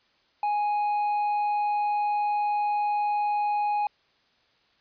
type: tone with hard clipping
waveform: sine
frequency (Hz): 830.6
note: G#5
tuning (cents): 0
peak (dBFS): -24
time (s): 0.43-3.87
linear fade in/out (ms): 2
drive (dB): 3
effects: white hiss -65 dBFS RMS until 4.8 s + resampled to 11025 Hz